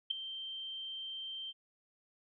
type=tone with ADSR envelope; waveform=sine; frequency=3136 Hz; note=G7; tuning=in tune; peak=-26 dBFS; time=0.1-1.53 s; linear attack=11 ms; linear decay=4 ms; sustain=-14 dB; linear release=34 ms; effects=none